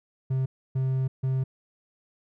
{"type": "tone bursts at uneven times", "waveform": "triangle", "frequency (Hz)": 131.5, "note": "C3", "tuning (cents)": 9, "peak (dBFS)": -21, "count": 3, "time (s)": [[0.3, 0.46], [0.75, 1.08], [1.23, 1.44]], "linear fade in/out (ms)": 10, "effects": []}